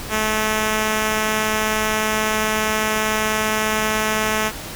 5% pulse tone, 216.5 Hz, A3, 28 cents flat, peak -7 dBFS, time 0.09-4.52 s, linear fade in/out 50 ms, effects pink hiss -32 dBFS RMS until 4.75 s

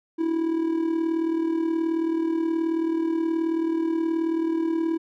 triangle tone with amplitude modulation, 327.6 Hz, E4, 11 cents flat, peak -17 dBFS, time 0.18-4.98 s, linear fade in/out 20 ms, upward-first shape sine, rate 38.7 Hz, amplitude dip 60%, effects none

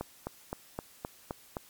click train, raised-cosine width 1 ms, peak -20 dBFS, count 7, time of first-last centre 0.01-1.568 s, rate 3.85 Hz, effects white hiss -57 dBFS RMS until 1.69 s + MP3 96 kbps

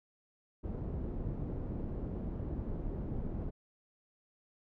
pink low-pass noise, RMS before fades -38 dBFS, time 0.63-3.51 s, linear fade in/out 20 ms, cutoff 350 Hz, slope 12 dB/octave, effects none

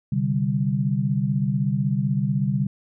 sine chord, C suspended second, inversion none, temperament equal, 130.81 / 146.83 / 196 Hz, C3 / D3 / G3, 0 / 0 / 0 cents, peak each -24 dBFS, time 0.12-2.67 s, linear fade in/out 5 ms, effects none

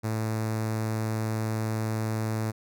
sawtooth tone with notch filter, 110 Hz, A2, in tune, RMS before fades -29 dBFS, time 0.03-2.52 s, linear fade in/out 20 ms, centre 3100 Hz, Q 1.4, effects none

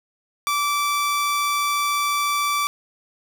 sawtooth tone, 1162 Hz, D6, 19 cents flat, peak -16 dBFS, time 0.47-2.67 s, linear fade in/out 0 ms, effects none

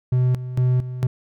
triangle tone with tremolo, 126.2 Hz, B2, 38 cents sharp, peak -13 dBFS, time 0.12-1.07 s, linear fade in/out 5 ms, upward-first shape square, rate 2.2 Hz, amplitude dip 75%, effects none

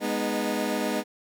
20% pulse chord, G# minor, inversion none, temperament equal with one note detuned, 207.7 / 246.9 / 307.4 Hz, G#3 / B3 / D#4, 0 / 0 / -21 cents, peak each -25 dBFS, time 0-1.04 s, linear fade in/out 50 ms, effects none

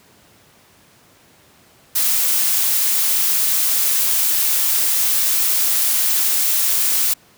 blue noise, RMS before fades -17 dBFS, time 1.95-7.14 s, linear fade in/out 10 ms, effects pink hiss -51 dBFS RMS until 7.37 s + high-pass 100 Hz 12 dB/octave

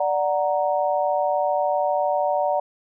sine chord, D augmented, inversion none, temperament equal, 587.3 / 740 / 932.3 Hz, D5 / F#5 / A#5, 0 / 0 / 0 cents, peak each -22 / -23 / -26 dBFS, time 0-2.6 s, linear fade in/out 5 ms, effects none

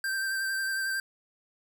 square tone with vibrato, 1568 Hz, G6, in tune, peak -29 dBFS, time 0.04-1 s, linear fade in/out 2 ms, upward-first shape sine, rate 11 Hz, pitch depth 21 cents each way, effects none

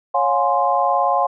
sine chord, Db major seventh, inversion none, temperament equal with one note detuned, 554.4 / 712.3 / 830.6 / 1046.5 Hz, Db5 / F5 / Ab5 / C6, 0 / +34 / 0 / 0 cents, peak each -22 / -19 / -20 / -20 dBFS, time 0.14-1.27 s, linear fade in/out 10 ms, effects none

